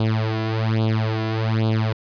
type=tone with flanger; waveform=sawtooth; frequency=110.6 Hz; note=A2; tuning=9 cents sharp; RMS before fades=-21 dBFS; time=0-1.93 s; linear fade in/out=5 ms; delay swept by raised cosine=0.25 to 2.95 ms; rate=1.2 Hz; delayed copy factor=+0.9; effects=resampled to 11025 Hz